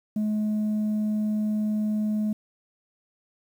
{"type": "tone", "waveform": "sine", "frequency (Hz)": 212.8, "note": "G#3", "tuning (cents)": 42, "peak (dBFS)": -20, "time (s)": [0.16, 2.33], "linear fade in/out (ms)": 5, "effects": ["tanh soft clip ceiling -22 dBFS", "9-bit"]}